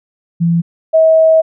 sine tone pair in turn, 168.9 / 641.7 Hz, E3 / E5, +42 / -47 cents, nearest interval octave + major seventh, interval 2311 cents, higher second, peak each -9 / -5 dBFS, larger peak second, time 0.4-0.62 / 0.93-1.42 s, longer second, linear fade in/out 20 ms, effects none

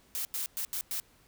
blue noise bursts at uneven times, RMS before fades -34 dBFS, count 5, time 0.15-0.25 / 0.34-0.46 / 0.57-0.65 / 0.73-0.81 / 0.91-1 s, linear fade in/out 0 ms, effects pink hiss -63 dBFS RMS until 1.27 s

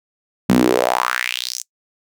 sawtooth tone with high-pass filter sweep, 61.74 Hz, B1, in tune, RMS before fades -18 dBFS, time 0.49-1.62 s, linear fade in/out 5 ms, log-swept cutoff 190 to 6900 Hz, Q 4.1, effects noise-tail reverb RT60 0.1 s tail -23 dB re dry

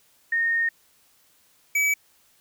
sine / square tone pair in turn, 1843 / 2286 Hz, A#6 / D7, -20 / -47 cents, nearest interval major third, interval 373 cents, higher second, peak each -20 dBFS, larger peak neither, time 0.32-0.69 / 1.75-1.94 s, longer first, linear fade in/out 5 ms, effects white hiss -61 dBFS RMS until 2.4 s

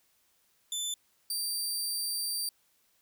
20% pulse tone pair in turn, 3520 / 4685 Hz, A7 / D8, 0 / -5 cents, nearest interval perfect fourth, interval 495 cents, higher second, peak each -26 / -25 dBFS, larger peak second, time 0.72-0.94 / 1.3-2.49 s, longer second, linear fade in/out 2 ms, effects white hiss -70 dBFS RMS until 3.01 s

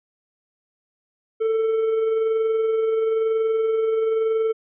triangle tone with amplitude modulation, 444.6 Hz, A4, 18 cents sharp, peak -15 dBFS, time 1.4-4.53 s, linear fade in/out 20 ms, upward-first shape sine, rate 21 Hz, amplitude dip 30%, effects resampled to 8000 Hz

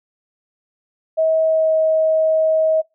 sine tone with pitch glide, 640 to 634.8 Hz, D#5 to D#5, +49 to +35 cents, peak -13 dBFS, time 1.17-2.82 s, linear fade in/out 20 ms, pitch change -14 cents, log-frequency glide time 1.43-1.74 s, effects noise-tail reverb RT60 0.2 s tail -22 dB re dry

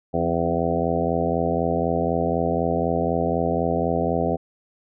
harmonic tone with a mistuned harmonic, 84 Hz, E2, 33 cents sharp, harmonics 1 / 2 / 3 / 4 / 5 / 6 / 7 / 8 / 9, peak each -31 / -27 / -28 / -31 / -28 / -27 / -31 / -27 / -29 dBFS, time 0.13-4.37 s, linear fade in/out 20 ms, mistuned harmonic 3, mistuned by +27 cents, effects none

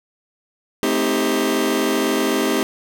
sawtooth chord, A half-diminished seventh, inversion none, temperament just, 220 / 264 / 316.8 / 396 Hz, A3 / C4 / Eb4 / G4, 0 / +16 / +31 / +18 cents, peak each -21 / -18 / -19 / -17 dBFS, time 0.83-2.63 s, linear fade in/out 0 ms, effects none

